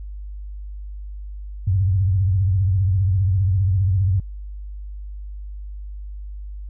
sine tone with vibrato, 95 Hz, F#2, 46 cents sharp, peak -15 dBFS, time 1.67-4.2 s, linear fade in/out 5 ms, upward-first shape sine, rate 15 Hz, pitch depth 140 cents each way, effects added 50 Hz sine -30 dBFS peak until 6.69 s

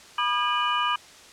sine tone cluster, 977 / 1210 / 1629 / 2440 / 2958 Hz, B5 / D#6 / G#6 / D#7 / F#7, -19 / -49 / -34 / -34 / -1 cents, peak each -28 / -25 / -32 / -33 / -29 dBFS, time 0.18-0.96 s, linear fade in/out 5 ms, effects white hiss -48 dBFS RMS until 1.32 s + low-pass 7000 Hz 12 dB/octave

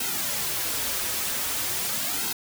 white noise with flanger, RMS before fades -28 dBFS, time 0-2.33 s, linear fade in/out 5 ms, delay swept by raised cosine 1.7 to 6.8 ms, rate 0.44 Hz, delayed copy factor -0.9, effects none

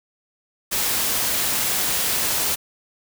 white noise, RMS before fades -22 dBFS, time 0.71-2.56 s, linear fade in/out 20 ms, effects none

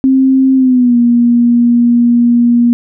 sine tone with pitch glide, 264.6 to 238.5 Hz, C4 to A#3, +20 to +40 cents, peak -5 dBFS, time 0.04-2.73 s, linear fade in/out 0 ms, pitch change -180 cents, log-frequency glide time 0.55-0.97 s, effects none

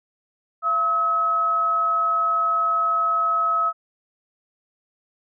sine tone pair together, 680 / 1283.7 Hz, F5 / E6, -46 / -46 cents, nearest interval major seventh, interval 1100 cents, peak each -30 / -18 dBFS, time 0.62-3.73 s, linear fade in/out 50 ms, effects none

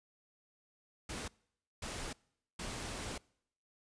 pink noise bursts at uneven times, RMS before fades -42 dBFS, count 3, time 1.09-1.28 / 1.82-2.13 / 2.59-3.18 s, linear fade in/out 5 ms, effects noise-tail reverb RT60 0.7 s tail -25 dB re dry + resampled to 22050 Hz

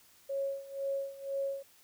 sine tone with tremolo, 550 Hz, C#5, 14 cents flat, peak -30 dBFS, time 0.29-1.63 s, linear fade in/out 10 ms, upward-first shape sine, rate 2 Hz, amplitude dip 85%, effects white hiss -62 dBFS RMS until 1.83 s

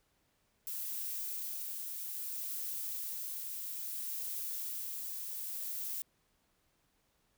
violet noise with tremolo, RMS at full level -39 dBFS, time 0.67-6.02 s, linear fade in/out 0 ms, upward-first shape sine, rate 0.61 Hz, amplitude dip 25%, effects pink hiss -75 dBFS RMS until 7.37 s

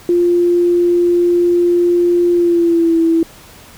sine tone with pitch glide, 349.2 to 329.6 Hz, F4 to E4, 0 to 0 cents, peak -9 dBFS, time 0.09-3.23 s, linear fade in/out 2 ms, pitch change -100 cents, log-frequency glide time 2.33-2.98 s, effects pink hiss -40 dBFS RMS until 3.77 s

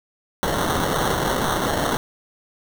white noise with sample-and-hold, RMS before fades -22 dBFS, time 0.43-1.97 s, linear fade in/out 0 ms, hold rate 2450 Hz, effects none

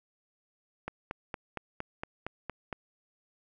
click train, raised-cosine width 0.5 ms, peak -20 dBFS, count 9, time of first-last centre 0.88-2.728 s, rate 4.33 Hz, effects none

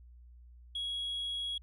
sine tone, 3322 Hz, G#7, in tune, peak -32 dBFS, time 0.75-1.58 s, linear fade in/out 5 ms, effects tanh soft clip ceiling -32 dBFS + added 60 Hz sine -52 dBFS peak until 1.62 s

